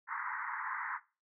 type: band-pass noise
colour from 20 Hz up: pink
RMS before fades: -39 dBFS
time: 0.07-1 s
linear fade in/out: 50 ms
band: 890 to 2000 Hz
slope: 96 dB/octave
effects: noise-tail reverb RT60 0.3 s tail -18 dB re dry